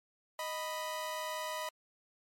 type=tone pair together; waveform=sawtooth; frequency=622.3 / 987.8 Hz; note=D#5 / B5; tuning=0 / 0 cents; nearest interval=minor sixth; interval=800 cents; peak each=-36 / -35 dBFS; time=0.39-1.69 s; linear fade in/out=2 ms; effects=MP3 64 kbps